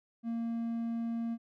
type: tone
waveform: triangle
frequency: 231 Hz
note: A#3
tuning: 16 cents flat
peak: -30 dBFS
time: 0.23-1.38 s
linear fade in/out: 50 ms
effects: none